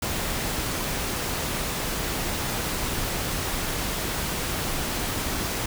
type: noise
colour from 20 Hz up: pink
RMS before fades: -28 dBFS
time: 0.02-5.66 s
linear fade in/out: 5 ms
effects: none